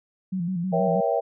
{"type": "tone with vibrato", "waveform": "sine", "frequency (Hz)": 179, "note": "F3", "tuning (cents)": 43, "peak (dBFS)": -24, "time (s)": [0.32, 1.01], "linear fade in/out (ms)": 10, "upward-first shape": "square", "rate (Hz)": 6.3, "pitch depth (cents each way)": 80}
{"type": "chord", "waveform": "sine", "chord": "A# diminished seventh", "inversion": "none", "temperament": "equal with one note detuned", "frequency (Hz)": [474.9, 554.4, 659.3, 784], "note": ["A#4", "C#5", "E5", "G5"], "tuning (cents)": [32, 0, 0, 0], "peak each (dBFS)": [-26, -26, -25, -27], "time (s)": [0.72, 1.21], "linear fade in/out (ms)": 20}
{"effects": []}